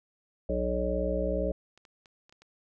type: harmonic tone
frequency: 61.2 Hz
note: B1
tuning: 15 cents flat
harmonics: 1 / 3 / 5 / 7 / 9 / 10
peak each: -32 / -35 / -37 / -35 / -31 / -35 dBFS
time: 0.49-1.52 s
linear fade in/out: 5 ms
type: clicks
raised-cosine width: 0.2 ms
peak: -38 dBFS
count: 6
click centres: 1.776 / 1.852 / 2.058 / 2.295 / 2.325 / 2.42 s
effects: none